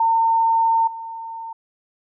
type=tone with level steps; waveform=sine; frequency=908 Hz; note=A#5; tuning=46 cents flat; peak=-14 / -29 dBFS; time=0-1.53 s; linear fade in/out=5 ms; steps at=0.87 s; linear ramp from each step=5 ms; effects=none